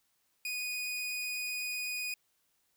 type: tone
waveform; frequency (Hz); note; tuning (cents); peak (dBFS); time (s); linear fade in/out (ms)
sawtooth; 2477; D#7; -8; -31; 0.45-2.14; 2
effects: white hiss -75 dBFS RMS until 2.76 s